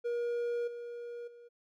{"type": "tone with level steps", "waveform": "triangle", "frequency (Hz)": 476.1, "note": "A#4", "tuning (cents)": 37, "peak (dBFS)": [-29, -38, -49], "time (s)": [0.04, 1.49], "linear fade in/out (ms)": 20, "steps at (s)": [0.67, 1.27], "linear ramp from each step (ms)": 10, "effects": []}